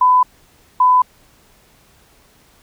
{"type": "tone pair in turn", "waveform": "sine", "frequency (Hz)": [1003, 1003], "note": ["B5", "B5"], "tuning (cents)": [26, 26], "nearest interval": "unison", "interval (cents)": 0, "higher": "neither", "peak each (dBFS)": -8, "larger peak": "neither", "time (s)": [[0.01, 0.23], [0.8, 1.02]], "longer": "neither", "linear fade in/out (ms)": 5, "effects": ["pink hiss -52 dBFS RMS until 2.62 s"]}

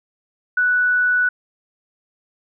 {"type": "tone", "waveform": "sine", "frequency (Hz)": 1480, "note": "F#6", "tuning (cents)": 0, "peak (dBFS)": -14, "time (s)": [0.57, 1.29], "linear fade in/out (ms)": 5, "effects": []}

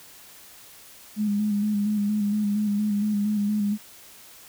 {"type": "tone with vibrato", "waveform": "sine", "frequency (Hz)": 207.7, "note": "G#3", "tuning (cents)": 0, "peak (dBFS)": -21, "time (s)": [1.16, 3.78], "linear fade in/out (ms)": 50, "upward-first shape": "square", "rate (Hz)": 4.3, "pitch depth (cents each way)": 31, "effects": ["white hiss -48 dBFS RMS until 4.48 s"]}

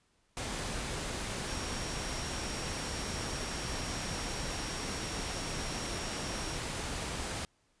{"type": "tone in noise", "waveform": "sine", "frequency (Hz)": 5588, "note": "F8", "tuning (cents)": 0, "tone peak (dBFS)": -45, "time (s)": [1.48, 6.57], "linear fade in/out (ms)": 0, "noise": "pink", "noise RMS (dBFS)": -37, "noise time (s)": [0.37, 7.45], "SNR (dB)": -11, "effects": ["pink hiss -72 dBFS RMS until 7.8 s", "resampled to 22050 Hz"]}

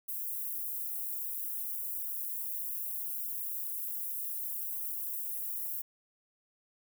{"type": "high-pass noise", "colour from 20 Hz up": "white", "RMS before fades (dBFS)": -37, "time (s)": [0.08, 5.82], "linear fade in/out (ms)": 10, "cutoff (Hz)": 12000, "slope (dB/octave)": 24, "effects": []}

